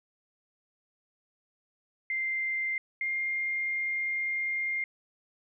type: tone pair in turn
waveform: sine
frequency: 2091 / 2115 Hz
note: C7 / C7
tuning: -2 / +18 cents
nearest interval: unison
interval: 20 cents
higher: second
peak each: -28 dBFS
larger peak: neither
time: 2.1-2.78 / 3.01-4.84 s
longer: second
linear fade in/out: 2 ms
effects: none